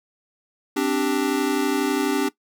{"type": "chord", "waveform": "square", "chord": "C suspended second", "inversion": "none", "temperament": "equal", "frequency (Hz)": [261.6, 293.7, 392], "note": ["C4", "D4", "G4"], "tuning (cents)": [0, 0, 0], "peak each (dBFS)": [-26, -23, -26], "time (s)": [0.76, 2.29], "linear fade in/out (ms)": 10, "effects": ["noise-tail reverb RT60 0.1 s tail -18 dB re dry"]}